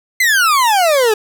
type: exponential sweep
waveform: 40% pulse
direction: down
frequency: 2093 to 413.8 Hz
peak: -9 dBFS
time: 0.2-1.14 s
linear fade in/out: 5 ms
effects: none